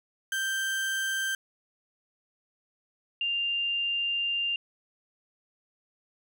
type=tone pair in turn; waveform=35% pulse / sine; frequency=1568 / 2794 Hz; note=G6 / F7; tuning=0 / 0 cents; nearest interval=minor seventh; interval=1000 cents; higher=second; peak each=-26 dBFS; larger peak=neither; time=0.32-1.35 / 3.21-4.56 s; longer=second; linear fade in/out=2 ms; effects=none